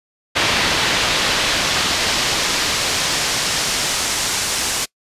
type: noise with band-pass filter sweep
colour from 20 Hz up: brown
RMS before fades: -19 dBFS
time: 0.35-4.86 s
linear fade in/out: 20 ms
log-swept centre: 3500 to 7500 Hz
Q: 0.93
effects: noise-tail reverb RT60 0.1 s tail -24 dB re dry + resampled to 32000 Hz